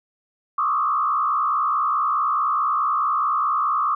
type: tone with frequency modulation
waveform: sine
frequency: 1191 Hz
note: D6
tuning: 24 cents sharp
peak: -18 dBFS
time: 0.58-3.95 s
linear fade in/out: 5 ms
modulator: 64.7 Hz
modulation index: 1.5
effects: none